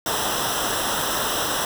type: noise with comb filter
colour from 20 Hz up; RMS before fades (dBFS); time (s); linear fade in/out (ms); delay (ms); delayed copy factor
pink; -24; 0.06-1.65; 2; 0.44; -0.85
effects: none